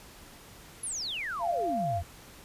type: exponential sweep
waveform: sine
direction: down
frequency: 10990 to 77.6 Hz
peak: -32 dBFS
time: 0.83-2.03 s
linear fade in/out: 5 ms
type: tone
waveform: sine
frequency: 690 Hz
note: F5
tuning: 21 cents flat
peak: -28 dBFS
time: 1.39-2.02 s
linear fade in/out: 50 ms
effects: pink hiss -51 dBFS RMS until 2.44 s + resampled to 32000 Hz